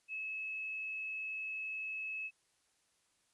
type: tone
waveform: sine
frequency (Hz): 2589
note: E7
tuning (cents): -32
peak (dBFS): -38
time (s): 0.08-2.31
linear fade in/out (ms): 50
effects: white hiss -75 dBFS RMS until 3.33 s + resampled to 24000 Hz